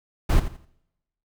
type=noise with echo; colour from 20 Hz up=brown; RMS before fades=-17 dBFS; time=0.29-0.4 s; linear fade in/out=10 ms; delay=85 ms; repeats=3; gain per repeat=-12 dB; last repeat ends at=0.655 s; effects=noise-tail reverb RT60 0.9 s tail -24 dB re dry